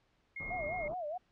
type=tone; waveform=sine; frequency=2145 Hz; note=C7; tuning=42 cents sharp; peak=-39 dBFS; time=0.36-0.88 s; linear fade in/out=5 ms
type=low-pass noise; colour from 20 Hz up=pink; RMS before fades=-47 dBFS; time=0.4-0.94 s; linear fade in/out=0 ms; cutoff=1300 Hz; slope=96 dB/octave
type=tone with vibrato; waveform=sine; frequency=659.3 Hz; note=E5; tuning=in tune; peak=-36 dBFS; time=0.5-1.18 s; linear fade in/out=10 ms; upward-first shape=sine; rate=4.8 Hz; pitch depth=200 cents each way
effects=pink hiss -73 dBFS RMS until 1.31 s + low-pass 4000 Hz 12 dB/octave